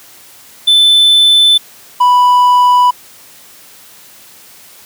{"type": "tone pair in turn", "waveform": "triangle", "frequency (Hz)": [3520, 987.8], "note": ["A7", "B5"], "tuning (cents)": [0, 0], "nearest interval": "octave + minor seventh", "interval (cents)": 2200, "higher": "first", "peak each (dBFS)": -3, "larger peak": "neither", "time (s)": [[0.67, 1.58], [2, 2.91]], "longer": "neither", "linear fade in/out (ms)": 10, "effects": ["white hiss -39 dBFS RMS until 4.85 s", "high-pass 80 Hz 12 dB/octave"]}